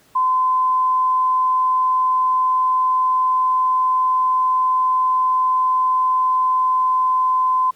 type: tone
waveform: sine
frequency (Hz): 1025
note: C6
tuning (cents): -36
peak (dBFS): -14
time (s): 0.15-7.71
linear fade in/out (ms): 10
effects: pink hiss -54 dBFS RMS until 7.75 s + high-pass 80 Hz 12 dB/octave